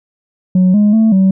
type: tone with pitch steps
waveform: sine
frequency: 184.1 / 208.2 / 221.5 / 190.7 Hz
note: F#3 / G#3 / A3 / G3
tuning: -8 / +5 / +12 / -47 cents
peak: -4 dBFS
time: 0.55-1.31 s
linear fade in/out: 5 ms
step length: 190 ms
effects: tanh soft clip ceiling -5 dBFS